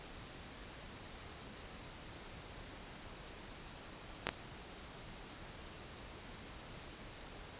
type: clicks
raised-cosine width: 0.3 ms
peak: -17 dBFS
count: 2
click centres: 4.269 / 4.29 s
effects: pink hiss -51 dBFS RMS until 7.59 s + resampled to 8000 Hz

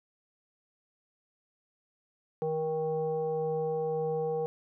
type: tone with frequency modulation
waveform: sine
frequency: 473.4 Hz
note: A#4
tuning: 27 cents sharp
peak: -28 dBFS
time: 2.42-4.46 s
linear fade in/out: 0 ms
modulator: 315 Hz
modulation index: 0.67
effects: none

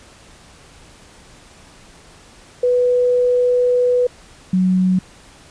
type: tone pair in turn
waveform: sine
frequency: 493.9 / 185 Hz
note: B4 / F#3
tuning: 0 / 0 cents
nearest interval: octave + perfect fourth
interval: 1700 cents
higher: first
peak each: -12 dBFS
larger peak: neither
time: 2.63-4.07 / 4.53-4.99 s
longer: first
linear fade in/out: 5 ms
effects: pink hiss -45 dBFS RMS until 5.5 s + resampled to 22050 Hz

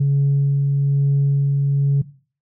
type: tone with tremolo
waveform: sine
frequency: 140 Hz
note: C#3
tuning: 18 cents sharp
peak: -11 dBFS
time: 0-2.02 s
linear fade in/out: 10 ms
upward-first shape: sine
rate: 1.1 Hz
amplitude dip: 25%
effects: noise-tail reverb RT60 0.4 s tail -17 dB re dry + tanh soft clip ceiling -11 dBFS

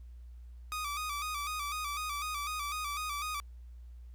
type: tone with vibrato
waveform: sawtooth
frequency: 1200 Hz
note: D6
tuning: 37 cents sharp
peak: -31 dBFS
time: 0.72-3.4 s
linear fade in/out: 0 ms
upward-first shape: square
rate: 4 Hz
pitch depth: 61 cents each way
effects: added 60 Hz sine -46 dBFS peak until 4.14 s + pink hiss -75 dBFS RMS until 4.14 s

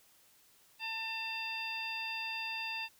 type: harmonic tone with a mistuned harmonic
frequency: 896 Hz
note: A5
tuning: 31 cents sharp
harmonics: 1 / 2 / 3 / 4 / 5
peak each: -44 / -47 / -38 / -46 / -46 dBFS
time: 0.79-2.89 s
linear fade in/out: 50 ms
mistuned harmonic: 5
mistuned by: +110 cents
effects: white hiss -65 dBFS RMS until 2.99 s

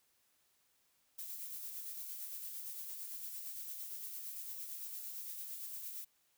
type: noise with tremolo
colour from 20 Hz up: violet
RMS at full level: -44 dBFS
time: 1.18-6.05 s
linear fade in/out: 10 ms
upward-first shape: sine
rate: 8.8 Hz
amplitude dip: 35%
effects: white hiss -75 dBFS RMS until 6.37 s

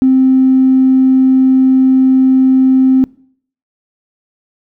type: tone with tanh clipping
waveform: triangle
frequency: 261.6 Hz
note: C4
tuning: in tune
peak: -5 dBFS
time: 0.02-3.04 s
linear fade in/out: 0 ms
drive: 4 dB
effects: noise-tail reverb RT60 0.6 s tail -24 dB re dry

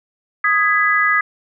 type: chord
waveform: sine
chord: G# minor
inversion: second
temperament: just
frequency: 1245.9 / 1661.2 / 1993.5 Hz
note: D#6 / G#6 / B6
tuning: +2 / 0 / +16 cents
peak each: -17 dBFS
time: 0.44-1.21 s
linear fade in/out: 5 ms
effects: none

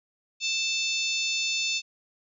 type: harmonic tone with a mistuned harmonic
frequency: 880 Hz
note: A5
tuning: in tune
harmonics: 3 / 4 / 5 / 6 / 7 / 8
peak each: -29 / -31 / -33 / -35 / -36 / -37 dBFS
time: 0.4-1.82 s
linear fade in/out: 50 ms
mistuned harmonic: 4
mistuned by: +34 cents
effects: none

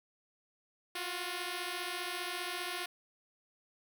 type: beating tone pair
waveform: 5% pulse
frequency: 349.2 / 364.2 Hz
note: F4 / F#4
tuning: 0 / -27 cents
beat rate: 15 Hz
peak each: -28 / -28 dBFS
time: 0.95-2.86 s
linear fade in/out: 5 ms
effects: none

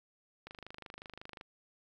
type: click train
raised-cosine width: 0.3 ms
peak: -30 dBFS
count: 25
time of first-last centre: 0.47-1.411 s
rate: 25.5 Hz
effects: 11-bit

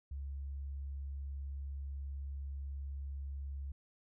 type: tone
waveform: sine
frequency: 69.3 Hz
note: C#2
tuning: in tune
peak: -39 dBFS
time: 0.11-3.72 s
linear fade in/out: 5 ms
effects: none

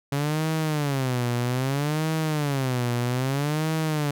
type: tone with vibrato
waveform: sawtooth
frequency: 138.5 Hz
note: C#3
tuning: 1 cent flat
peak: -19 dBFS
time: 0.12-4.11 s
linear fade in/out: 5 ms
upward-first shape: sine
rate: 0.62 Hz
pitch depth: 240 cents each way
effects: none

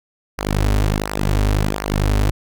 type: tone with flanger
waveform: sawtooth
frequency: 51 Hz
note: G#1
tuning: 31 cents flat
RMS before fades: -18 dBFS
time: 0.38-2.31 s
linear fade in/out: 5 ms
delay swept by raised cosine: 0.27 to 6.07 ms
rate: 1.4 Hz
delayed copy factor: -0.8
effects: none

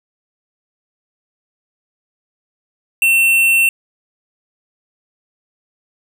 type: tone with tanh clipping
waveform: sine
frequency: 2700 Hz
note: E7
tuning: 41 cents sharp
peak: -11 dBFS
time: 3.02-3.69 s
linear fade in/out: 2 ms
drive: 15 dB
effects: none

